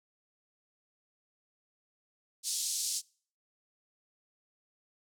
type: band-pass noise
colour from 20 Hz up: white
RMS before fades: -34 dBFS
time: 2.43-3.02 s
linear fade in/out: 50 ms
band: 4300 to 9200 Hz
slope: 24 dB/octave
effects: noise-tail reverb RT60 0.5 s tail -26 dB re dry